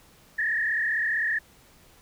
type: tone with frequency modulation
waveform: sine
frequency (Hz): 1796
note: A6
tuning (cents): +35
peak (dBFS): -23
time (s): 0.38-1.39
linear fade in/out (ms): 10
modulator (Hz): 35.6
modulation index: 2.6
effects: pink hiss -56 dBFS RMS until 2.01 s